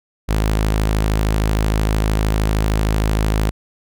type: tone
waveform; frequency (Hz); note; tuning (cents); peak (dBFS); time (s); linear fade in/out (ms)
sawtooth; 53.1; G#1; +39; -11; 0.28-3.51; 20
effects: none